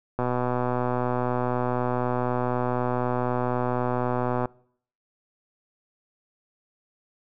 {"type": "click train", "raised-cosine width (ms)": 1, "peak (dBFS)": -12, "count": 530, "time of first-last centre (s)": [0.19, 4.456], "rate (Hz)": 124, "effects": ["noise-tail reverb RT60 0.6 s tail -24 dB re dry"]}